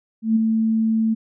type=tone with ADSR envelope; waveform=sine; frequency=222.4 Hz; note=A3; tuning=19 cents sharp; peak=-12 dBFS; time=0.22-1.15 s; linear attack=140 ms; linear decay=11 ms; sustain=-4 dB; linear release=20 ms; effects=none